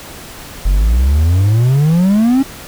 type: exponential sweep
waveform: triangle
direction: up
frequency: 43.81 to 277.2 Hz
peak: -6 dBFS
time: 0.65-2.43 s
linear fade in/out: 10 ms
effects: pink hiss -32 dBFS RMS until 2.67 s